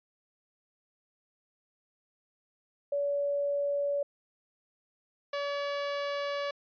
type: tone pair in turn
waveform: sine / sawtooth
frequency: 570 / 570 Hz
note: C#5 / C#5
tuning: +48 / +48 cents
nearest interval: unison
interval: 0 cents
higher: neither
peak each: -27 dBFS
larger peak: neither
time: 2.92-4.03 / 5.33-6.51 s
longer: second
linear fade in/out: 5 ms
effects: resampled to 11025 Hz